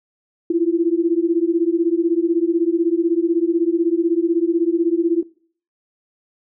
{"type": "beating tone pair", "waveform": "sine", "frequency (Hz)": [329.6, 345.6], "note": ["E4", "F4"], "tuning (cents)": [0, -18], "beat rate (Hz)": 16, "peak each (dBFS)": [-18, -18], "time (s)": [0.5, 5.23], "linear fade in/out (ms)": 5, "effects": ["noise-tail reverb RT60 0.5 s tail -21 dB re dry"]}